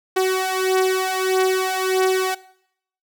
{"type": "beating tone pair", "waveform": "sawtooth", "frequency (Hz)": [374.5, 376.1], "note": ["F#4", "F#4"], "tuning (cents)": [21, 28], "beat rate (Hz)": 1.6, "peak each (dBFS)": [-18, -16], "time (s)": [0.16, 2.35], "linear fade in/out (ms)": 10, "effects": ["noise-tail reverb RT60 0.7 s tail -19 dB re dry"]}